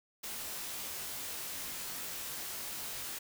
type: noise with comb filter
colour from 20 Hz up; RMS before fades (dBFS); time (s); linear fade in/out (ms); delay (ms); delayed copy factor
white; -41; 0.23-3.19; 10; 20; -0.8
effects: none